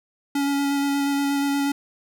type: tone with vibrato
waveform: square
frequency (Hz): 281.1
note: C#4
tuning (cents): +24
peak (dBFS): -21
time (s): 0.35-1.72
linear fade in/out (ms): 5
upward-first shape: square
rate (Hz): 8.4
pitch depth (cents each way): 9
effects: none